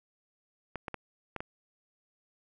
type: clicks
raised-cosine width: 0.5 ms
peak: -21 dBFS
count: 5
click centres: 0.757 / 0.882 / 0.943 / 1.363 / 1.405 s
effects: none